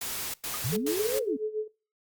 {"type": "noise bursts", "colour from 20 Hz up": "white", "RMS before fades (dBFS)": -34, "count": 3, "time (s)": [0.01, 1.192], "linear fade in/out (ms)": 5, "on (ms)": 330, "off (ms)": 96}
{"type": "tone with exponential decay", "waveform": "sine", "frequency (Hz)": 1227, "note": "D#6", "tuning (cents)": -25, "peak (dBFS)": -32, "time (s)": [0.54, 0.61], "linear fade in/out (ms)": 0, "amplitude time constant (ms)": 15}
{"type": "linear two-way sweep", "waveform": "sine", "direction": "up then down", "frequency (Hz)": [99.8, 554.4, 241.8], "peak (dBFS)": -28, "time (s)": [0.64, 1.37], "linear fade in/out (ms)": 10, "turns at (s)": 1.18}
{"type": "tone with tremolo", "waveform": "sine", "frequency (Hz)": 430, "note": "A4", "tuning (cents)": -40, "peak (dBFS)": -26, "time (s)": [0.72, 1.68], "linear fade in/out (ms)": 10, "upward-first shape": "sine", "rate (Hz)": 7.2, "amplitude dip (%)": 85}
{"effects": ["noise-tail reverb RT60 0.4 s tail -23 dB re dry", "Opus 48 kbps"]}